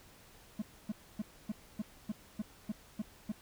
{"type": "tone bursts", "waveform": "triangle", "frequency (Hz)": 212.9, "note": "G#3", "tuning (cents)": 43, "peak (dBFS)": -31, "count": 10, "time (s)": [0.59, 3.32], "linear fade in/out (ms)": 5, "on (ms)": 30, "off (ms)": 270, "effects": ["pink hiss -59 dBFS RMS until 3.41 s"]}